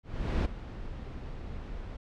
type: noise with ADSR envelope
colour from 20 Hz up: brown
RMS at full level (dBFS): -25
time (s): 0.03-1.97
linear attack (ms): 420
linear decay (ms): 14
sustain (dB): -15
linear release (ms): 11
effects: low-pass 4000 Hz 12 dB/octave